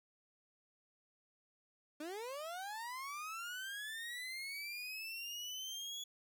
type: linear sweep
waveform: 30% pulse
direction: up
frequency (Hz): 289.3 to 3397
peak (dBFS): -40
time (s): 2-6.04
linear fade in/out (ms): 5
effects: none